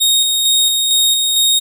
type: tone with tremolo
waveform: sawtooth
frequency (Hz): 3729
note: A#7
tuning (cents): 0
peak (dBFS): -7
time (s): 0-1.6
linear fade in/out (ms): 20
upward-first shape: square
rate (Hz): 2.2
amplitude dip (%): 30
effects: none